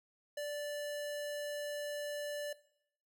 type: tone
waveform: square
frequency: 585 Hz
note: D5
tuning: 7 cents flat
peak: -38 dBFS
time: 0.37-2.53 s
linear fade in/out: 5 ms
effects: noise-tail reverb RT60 0.7 s tail -19 dB re dry